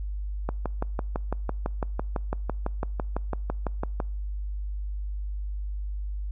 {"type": "click train", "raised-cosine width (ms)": 1, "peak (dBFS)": -14, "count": 22, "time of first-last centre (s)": [0.49, 4.002], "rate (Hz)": 5.98, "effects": ["noise-tail reverb RT60 0.6 s tail -26 dB re dry", "added 50 Hz sine -29 dBFS peak until 6.31 s"]}